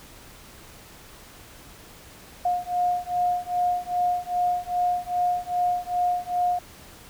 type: beating tone pair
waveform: sine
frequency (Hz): 713 / 715.5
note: F5 / F5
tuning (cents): +36 / +42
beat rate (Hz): 2.5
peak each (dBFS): -25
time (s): 2.45-6.59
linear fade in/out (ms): 5
effects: pink hiss -47 dBFS RMS until 7.09 s